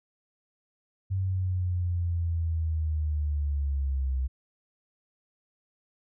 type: linear sweep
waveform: sine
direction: down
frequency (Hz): 95.9 to 64.1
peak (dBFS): -25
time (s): 1.1-4.28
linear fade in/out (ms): 20
effects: none